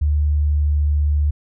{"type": "tone with pitch glide", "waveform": "sine", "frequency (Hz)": [74.2, 73.73], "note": ["D2", "D2"], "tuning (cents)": [18, 7], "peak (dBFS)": -14, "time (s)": [0.01, 1.31], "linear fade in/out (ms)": 10, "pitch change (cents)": -11, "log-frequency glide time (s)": [0.19, 0.85], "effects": []}